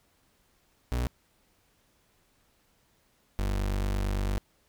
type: tone pair in turn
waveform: 35% pulse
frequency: 61 / 48.88 Hz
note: B1 / G1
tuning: -21 / -4 cents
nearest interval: major third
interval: 383 cents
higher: first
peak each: -25 dBFS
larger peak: neither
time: 0.92-1.07 / 3.39-4.38 s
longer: second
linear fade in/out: 0 ms
effects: pink hiss -68 dBFS RMS until 4.68 s